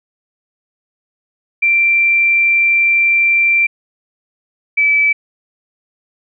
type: tone pair in turn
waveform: sine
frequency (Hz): 2356 / 2306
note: D7 / D7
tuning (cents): +5 / -32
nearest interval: unison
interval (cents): 37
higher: first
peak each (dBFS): -9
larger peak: neither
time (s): 1.62-3.67 / 4.77-5.13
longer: first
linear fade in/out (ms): 10
effects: none